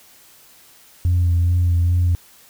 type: tone with vibrato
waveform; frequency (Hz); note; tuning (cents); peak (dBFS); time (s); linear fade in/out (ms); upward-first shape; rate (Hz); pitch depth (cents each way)
sine; 87.1; F2; -4; -12; 1.05-2.15; 0; sine; 2.4; 27
effects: tanh soft clip ceiling -11 dBFS + white hiss -49 dBFS RMS until 2.49 s